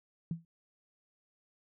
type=tone with exponential decay; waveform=sine; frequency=166.1 Hz; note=E3; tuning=13 cents sharp; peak=-29 dBFS; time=0.31-0.45 s; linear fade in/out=2 ms; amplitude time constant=30 ms; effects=none